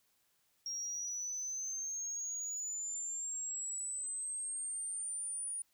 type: exponential sweep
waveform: sine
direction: up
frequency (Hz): 5588 to 9620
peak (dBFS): -36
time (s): 0.66-5.62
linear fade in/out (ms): 2
effects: tanh soft clip ceiling -34 dBFS + white hiss -75 dBFS RMS until 5.73 s